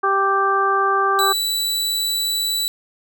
harmonic tone, 392 Hz, G4, in tune, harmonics 1 / 2 / 3 / 4, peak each -22 / -23 / -17 / -24 dBFS, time 0.03-1.33 s, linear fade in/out 10 ms
sawtooth tone, 3951 Hz, B7, in tune, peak -16 dBFS, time 1.19-2.68 s, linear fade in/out 0 ms
effects none

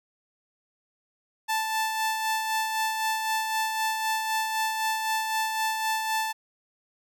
sawtooth tone with tremolo, 880 Hz, A5, in tune, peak -20 dBFS, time 1.48-6.33 s, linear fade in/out 20 ms, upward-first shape sine, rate 3.9 Hz, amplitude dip 40%, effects none

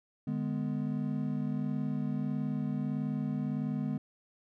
triangle chord, G# diminished, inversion second, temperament just, 149.51 / 207.7 / 249.2 Hz, D3 / G#3 / B3, +31 / 0 / +16 cents, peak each -33 dBFS, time 0.27-3.98 s, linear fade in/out 5 ms, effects none

